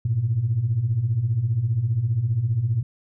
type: beating tone pair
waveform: sine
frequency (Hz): 103.83 / 118.83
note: G#2 / A#2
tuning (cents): 0 / +34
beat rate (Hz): 15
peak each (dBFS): -25 / -20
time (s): 0.05-2.83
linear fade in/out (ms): 5
effects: tanh soft clip ceiling -12 dBFS